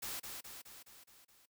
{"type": "noise with echo", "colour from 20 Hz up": "white", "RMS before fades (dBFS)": -42, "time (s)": [0.02, 0.2], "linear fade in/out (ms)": 10, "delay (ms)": 210, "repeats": 6, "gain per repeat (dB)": -4, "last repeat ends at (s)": 1.46, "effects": ["noise-tail reverb RT60 0.1 s tail -22 dB re dry"]}